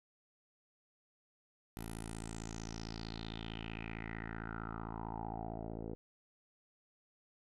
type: tone with low-pass filter sweep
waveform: 10% pulse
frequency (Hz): 55.5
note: A1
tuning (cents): +16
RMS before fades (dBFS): -44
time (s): 1.77-5.95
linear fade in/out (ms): 0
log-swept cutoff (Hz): 12000 to 490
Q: 5.7
effects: none